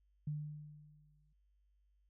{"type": "tone with exponential decay", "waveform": "sine", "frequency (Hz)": 149.8, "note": "D3", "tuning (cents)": 35, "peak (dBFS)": -35, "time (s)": [0.27, 1.33], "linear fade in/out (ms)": 5, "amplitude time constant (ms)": 230, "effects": ["added 50 Hz sine -70 dBFS peak until 2.09 s"]}